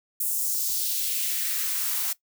blue noise with high-pass filter sweep, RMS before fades -27 dBFS, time 0.2-2.13 s, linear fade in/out 5 ms, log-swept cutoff 9400 to 730 Hz, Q 1.4, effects noise-tail reverb RT60 0.1 s tail -18 dB re dry

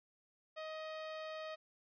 sawtooth tone, 628 Hz, D#5, 16 cents sharp, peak -39 dBFS, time 0.56-1.56 s, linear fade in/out 20 ms, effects resampled to 11025 Hz + 13-bit

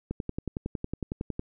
click train, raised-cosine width 3 ms, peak -18 dBFS, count 15, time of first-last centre 0.11-1.394 s, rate 10.9 Hz, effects none

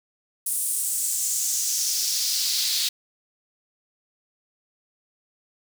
pink noise with high-pass filter sweep, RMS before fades -25 dBFS, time 0.46-2.89 s, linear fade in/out 5 ms, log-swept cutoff 9900 to 3900 Hz, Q 2.8, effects none

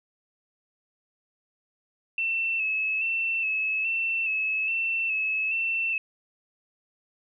sine tone with vibrato, 2637 Hz, E7, in tune, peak -24 dBFS, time 2.18-5.98 s, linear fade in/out 2 ms, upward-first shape square, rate 1.2 Hz, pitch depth 32 cents each way, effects none

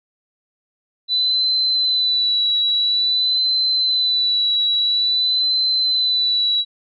sine tone with vibrato, 3984 Hz, B7, 14 cents sharp, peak -15 dBFS, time 1.08-6.65 s, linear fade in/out 50 ms, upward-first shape sine, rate 0.49 Hz, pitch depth 36 cents each way, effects none

